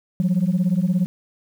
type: beating tone pair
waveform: sine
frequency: 172.6 / 189.6 Hz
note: F3 / F#3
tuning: -20 / +43 cents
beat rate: 17 Hz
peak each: -18 dBFS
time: 0.2-1.06 s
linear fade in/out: 0 ms
effects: tanh soft clip ceiling -13 dBFS + 8-bit